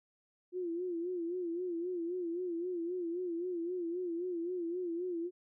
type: tone with vibrato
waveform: sine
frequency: 349.2 Hz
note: F4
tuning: in tune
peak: -34 dBFS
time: 0.52-5.31 s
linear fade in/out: 50 ms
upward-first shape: sine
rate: 3.8 Hz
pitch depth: 89 cents each way
effects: none